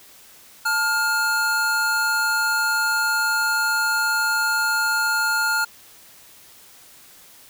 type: tone pair together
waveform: square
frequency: 878.8 / 1413 Hz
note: A5 / F6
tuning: -2 / +20 cents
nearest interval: minor sixth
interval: 822 cents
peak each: -28 / -20 dBFS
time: 0.65-5.65 s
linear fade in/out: 10 ms
effects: white hiss -48 dBFS RMS until 7.49 s